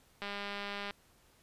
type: click train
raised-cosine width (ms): 0.3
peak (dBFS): -24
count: 140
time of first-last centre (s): 0.22-0.908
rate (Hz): 202
effects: pink hiss -66 dBFS RMS until 1.42 s + resampled to 32000 Hz